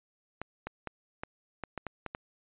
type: clicks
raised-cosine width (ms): 0.5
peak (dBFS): -21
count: 9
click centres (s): 0.416 / 0.67 / 0.873 / 1.235 / 1.637 / 1.777 / 1.867 / 2.063 / 2.149
effects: resampled to 8000 Hz